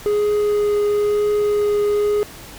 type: tone with vibrato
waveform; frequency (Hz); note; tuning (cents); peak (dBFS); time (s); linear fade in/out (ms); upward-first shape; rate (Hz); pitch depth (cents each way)
triangle; 415.3; G#4; 0; -13; 0.06-2.23; 0; triangle; 1; 9
effects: pink hiss -38 dBFS RMS until 2.58 s